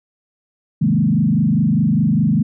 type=tone with frequency modulation; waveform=sine; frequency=186.6 Hz; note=F#3; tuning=15 cents sharp; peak=-12 dBFS; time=0.81-2.43 s; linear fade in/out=10 ms; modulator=24.9 Hz; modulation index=2.1; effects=none